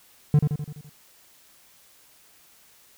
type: tone with echo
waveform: triangle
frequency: 148.1 Hz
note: D3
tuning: 15 cents sharp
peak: -11 dBFS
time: 0.34-0.39 s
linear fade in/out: 2 ms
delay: 84 ms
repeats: 6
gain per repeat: -5 dB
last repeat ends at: 0.894 s
effects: white hiss -56 dBFS RMS until 2.97 s